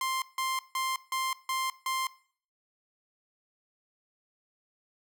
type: tone bursts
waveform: sawtooth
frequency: 1050 Hz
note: C6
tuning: 6 cents sharp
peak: -25 dBFS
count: 6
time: 0.01-2.07 s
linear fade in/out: 2 ms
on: 210 ms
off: 160 ms
effects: noise-tail reverb RT60 0.5 s tail -19 dB re dry

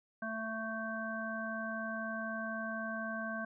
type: harmonic tone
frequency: 222 Hz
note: A3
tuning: 16 cents sharp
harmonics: 1 / 3 / 5 / 7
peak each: -41 / -42 / -45 / -40 dBFS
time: 0.22-3.45 s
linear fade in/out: 5 ms
effects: none

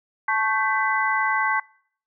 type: tone cluster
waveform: sine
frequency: 874 / 1104 / 1551 / 2002 Hz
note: A5 / C#6 / G6 / B6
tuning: -12 / -7 / -19 / +23 cents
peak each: -25 dBFS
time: 0.28-1.6 s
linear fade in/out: 5 ms
effects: noise-tail reverb RT60 0.6 s tail -25 dB re dry

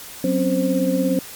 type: tone cluster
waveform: sine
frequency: 185.1 / 258 / 275 / 524 Hz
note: F#3 / C4 / C#4 / C5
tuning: +1 / -24 / -14 / +2 cents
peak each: -22 dBFS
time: 0.24-1.19 s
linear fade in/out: 2 ms
effects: white hiss -37 dBFS RMS until 1.35 s + MP3 96 kbps

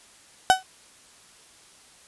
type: tone with exponential decay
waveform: 35% pulse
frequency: 753 Hz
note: F#5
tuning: 30 cents sharp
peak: -8 dBFS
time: 0.5-0.63 s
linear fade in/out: 0 ms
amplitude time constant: 28 ms
effects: white hiss -53 dBFS RMS until 2.07 s + resampled to 24000 Hz

